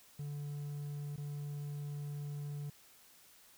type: tone with dropouts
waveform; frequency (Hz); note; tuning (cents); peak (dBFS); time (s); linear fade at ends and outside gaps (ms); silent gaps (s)
triangle; 145.3; D3; -18; -37; 0.19-2.7; 5; 1.162-1.178
effects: white hiss -62 dBFS RMS until 3.57 s